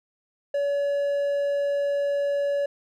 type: tone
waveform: triangle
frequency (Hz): 568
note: C#5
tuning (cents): +42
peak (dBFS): -20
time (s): 0.54-2.66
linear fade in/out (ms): 5
effects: none